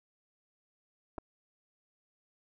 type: clicks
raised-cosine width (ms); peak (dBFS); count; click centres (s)
1; -26; 2; 1.181 / 1.184
effects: none